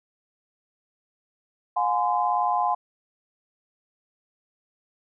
sine tone cluster, 715 / 833 / 1029 Hz, F5 / G#5 / C6, +41 / +5 / -29 cents, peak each -25 dBFS, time 1.76-2.75 s, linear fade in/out 10 ms, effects none

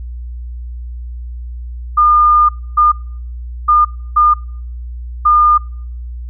sine tone bursts at uneven times, 1211 Hz, D#6, 47 cents flat, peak -6 dBFS, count 5, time 1.97-2.49 / 2.77-2.92 / 3.68-3.85 / 4.16-4.34 / 5.25-5.58 s, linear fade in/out 10 ms, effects noise-tail reverb RT60 0.6 s tail -26 dB re dry + added 60 Hz sine -23 dBFS peak until 6.29 s

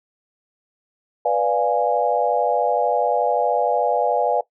sine chord, B diminished seventh, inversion none, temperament equal, 493.9 / 587.3 / 698.5 / 830.6 Hz, B4 / D5 / F5 / Ab5, 0 / 0 / 0 / 0 cents, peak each -22 dBFS, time 1.25-4.41 s, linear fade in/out 5 ms, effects noise-tail reverb RT60 0.1 s tail -18 dB re dry

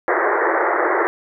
pink band-pass noise, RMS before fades -18 dBFS, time 0.08-1.07 s, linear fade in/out 0 ms, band 330 to 2000 Hz, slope 96 dB/octave, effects none

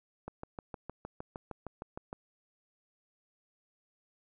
click train, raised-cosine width 1 ms, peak -26 dBFS, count 13, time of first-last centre 0.28-2.129 s, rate 6.49 Hz, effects none

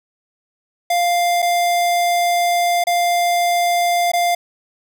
square tone with dropouts, 698.5 Hz, F5, in tune, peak -15 dBFS, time 0.9-4.35 s, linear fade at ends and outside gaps 5 ms, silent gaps 1.421-1.425 / 2.84-2.869 / 4.118-4.134 s, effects none

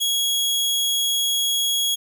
sawtooth tone, 3322 Hz, G#7, in tune, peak -16 dBFS, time 0-1.96 s, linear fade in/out 20 ms, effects none

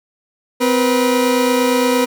30% pulse tone pair together, 256.1 / 483.5 Hz, C4 / B4, -37 / -37 cents, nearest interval major seventh, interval 1100 cents, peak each -13 dBFS, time 0.6-2.06 s, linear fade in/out 20 ms, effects none

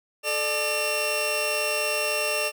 sawtooth tone cluster, 434.4 / 598 / 2730 Hz, A4 / D5 / F7, -22 / +31 / -40 cents, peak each -29 / -24 / -23 dBFS, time 0.23-2.52 s, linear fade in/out 50 ms, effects none

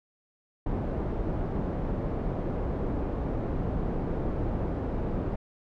pink low-pass noise, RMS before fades -30 dBFS, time 0.66-5.36 s, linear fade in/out 5 ms, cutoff 600 Hz, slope 12 dB/octave, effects none

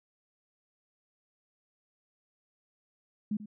sine tone with echo, 210.3 Hz, G#3, 22 cents sharp, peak -28 dBFS, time 3.31-3.37 s, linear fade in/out 5 ms, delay 89 ms, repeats 1, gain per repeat -13 dB, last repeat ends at 3.459 s, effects none

